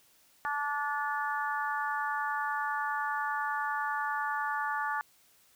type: harmonic tone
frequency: 290 Hz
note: D4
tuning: 22 cents flat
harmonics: 3 / 4 / 5 / 6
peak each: -34 / -35 / -36 / -37 dBFS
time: 0.45-5.01 s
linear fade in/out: 0 ms
effects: white hiss -64 dBFS RMS until 5.55 s